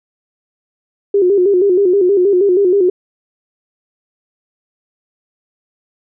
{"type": "tone with vibrato", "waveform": "sine", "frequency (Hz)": 380.7, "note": "F#4", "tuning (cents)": 49, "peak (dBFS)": -8, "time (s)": [1.14, 2.9], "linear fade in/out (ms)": 5, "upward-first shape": "square", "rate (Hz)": 6.3, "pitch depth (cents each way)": 95, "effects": []}